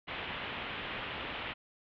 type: low-pass noise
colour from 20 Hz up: white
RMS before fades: -40 dBFS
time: 0.07-1.54 s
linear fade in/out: 20 ms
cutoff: 3300 Hz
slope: 48 dB/octave
effects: none